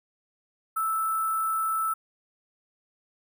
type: tone with sample-and-hold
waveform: sine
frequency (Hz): 1318.5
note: E6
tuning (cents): 0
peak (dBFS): -24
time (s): 0.76-1.94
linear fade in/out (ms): 10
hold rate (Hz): 11025
effects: none